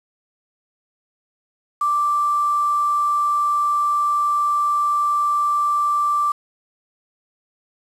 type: tone with quantisation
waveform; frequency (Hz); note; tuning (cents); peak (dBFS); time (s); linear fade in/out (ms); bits
sine; 1174.7; D6; 0; -16; 1.81-6.32; 5; 6
effects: low-pass 11000 Hz 12 dB/octave